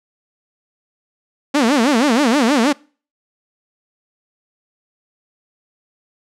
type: tone with vibrato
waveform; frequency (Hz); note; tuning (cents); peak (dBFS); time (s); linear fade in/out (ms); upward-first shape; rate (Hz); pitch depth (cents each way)
sawtooth; 257.9; C4; -25; -8; 1.54-2.73; 10; sine; 6.3; 270
effects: noise-tail reverb RT60 0.4 s tail -25 dB re dry + low-pass 8000 Hz 12 dB/octave